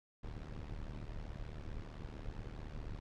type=noise with amplitude modulation; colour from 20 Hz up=brown; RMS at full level=-41 dBFS; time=0.23-3 s; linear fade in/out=10 ms; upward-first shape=sine; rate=75.5 Hz; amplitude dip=90%; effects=low-pass 5000 Hz 12 dB/octave